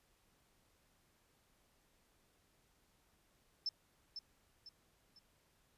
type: tone with echo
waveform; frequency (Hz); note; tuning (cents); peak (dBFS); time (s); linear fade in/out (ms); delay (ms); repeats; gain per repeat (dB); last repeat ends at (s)
sine; 5280; E8; +2; -35; 3.66-3.69; 2; 500; 3; -8; 5.19
effects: pink hiss -74 dBFS RMS until 5.77 s + resampled to 32000 Hz